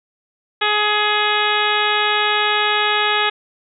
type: harmonic tone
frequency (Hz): 420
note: G#4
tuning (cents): +19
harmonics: 1 / 2 / 3 / 4 / 5 / 6 / 7 / 8 / 9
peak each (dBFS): -25 / -22 / -22 / -22 / -25 / -24 / -27 / -23 / -27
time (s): 0.61-3.3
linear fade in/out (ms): 10
effects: none

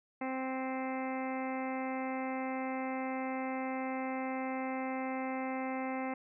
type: harmonic tone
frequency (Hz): 261.6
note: C4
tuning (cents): 0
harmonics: 1 / 2 / 3 / 4 / 5 / 6 / 7 / 8 / 9 / 10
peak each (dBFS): -37 / -41 / -40 / -46 / -50 / -53 / -53 / -45 / -56 / -53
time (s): 0.21-6.14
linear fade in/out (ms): 5
effects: none

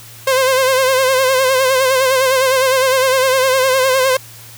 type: tone with vibrato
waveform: sawtooth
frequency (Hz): 523.3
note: C5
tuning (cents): 0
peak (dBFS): -7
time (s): 0.27-4.17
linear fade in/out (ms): 5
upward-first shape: sine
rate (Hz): 9.8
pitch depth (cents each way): 55
effects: added 114 Hz sine -40 dBFS peak until 4.57 s + white hiss -38 dBFS RMS until 4.57 s

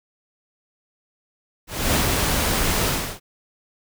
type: noise with ADSR envelope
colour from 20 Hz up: pink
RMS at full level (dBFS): -19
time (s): 1.67-3.2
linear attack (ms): 270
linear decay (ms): 97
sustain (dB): -2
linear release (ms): 320
effects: none

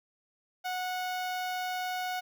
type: tone with notch filter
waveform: sawtooth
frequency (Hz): 734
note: F#5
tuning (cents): -14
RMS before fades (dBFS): -34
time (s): 0.64-2.21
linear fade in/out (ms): 20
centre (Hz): 8700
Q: 1.2
effects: none

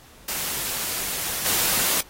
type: noise with level steps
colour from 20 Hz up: white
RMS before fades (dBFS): -28 / -22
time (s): 0.28-2.01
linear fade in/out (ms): 5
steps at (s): 1.45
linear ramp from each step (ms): 10
effects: pink hiss -50 dBFS RMS until 2.09 s + AAC 48 kbps

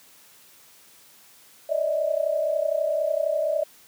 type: tone cluster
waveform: sine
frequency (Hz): 580 / 613 / 644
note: D5 / D#5 / E5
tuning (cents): -22 / -26 / -41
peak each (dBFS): -26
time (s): 1.69-3.64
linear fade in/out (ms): 10
effects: white hiss -53 dBFS RMS until 3.87 s + high-pass 100 Hz 12 dB/octave

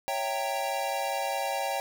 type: chord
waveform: square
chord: C# diminished seventh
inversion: none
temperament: equal with one note detuned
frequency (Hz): 554.4 / 659.3 / 784 / 920.6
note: C#5 / E5 / G5 / Bb5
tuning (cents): 0 / 0 / 0 / -22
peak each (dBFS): -35 / -37 / -32 / -37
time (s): 0.08-1.8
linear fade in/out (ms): 0
effects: none

